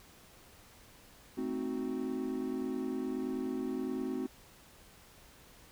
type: chord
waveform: triangle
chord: A diminished seventh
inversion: none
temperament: equal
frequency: 220 / 261.6 / 311.1 / 370 Hz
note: A3 / C4 / Eb4 / Gb4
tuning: 0 / 0 / 0 / 0 cents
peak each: -40 / -34 / -40 / -37 dBFS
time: 1.37-4.27 s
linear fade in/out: 10 ms
effects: pink hiss -58 dBFS RMS until 5.71 s